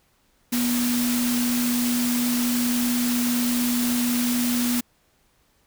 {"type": "tone in noise", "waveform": "sine", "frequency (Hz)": 243.1, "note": "B3", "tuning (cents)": -27, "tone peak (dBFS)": -21, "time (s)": [0.52, 4.81], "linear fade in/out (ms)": 10, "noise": "white", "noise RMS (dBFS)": -28, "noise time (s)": [0.52, 4.81], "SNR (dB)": 4, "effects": ["pink hiss -64 dBFS RMS until 5.66 s"]}